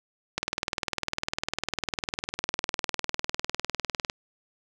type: click train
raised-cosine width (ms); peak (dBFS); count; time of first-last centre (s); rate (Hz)
0.2; -9; 75; 0.38-4.099; 19.9
effects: none